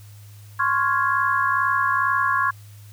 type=chord; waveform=sine; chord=Db major seventh; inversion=third; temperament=equal with one note detuned; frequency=1046.5 / 1108.7 / 1401 / 1661.2 Hz; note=C6 / Db6 / F6 / Ab6; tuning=0 / 0 / +5 / 0 cents; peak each=-24 / -22 / -26 / -23 dBFS; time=0.59-2.51 s; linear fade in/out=10 ms; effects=added 103 Hz sine -41 dBFS peak until 2.92 s + white hiss -53 dBFS RMS until 2.92 s